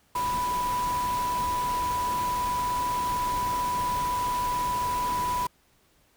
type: tone in noise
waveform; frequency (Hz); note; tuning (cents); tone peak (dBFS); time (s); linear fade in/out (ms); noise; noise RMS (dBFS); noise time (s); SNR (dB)
sine; 987.8; B5; 0; -25; 0.15-5.47; 5; pink; -36; 0.15-5.47; +8
effects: pink hiss -64 dBFS RMS until 6.16 s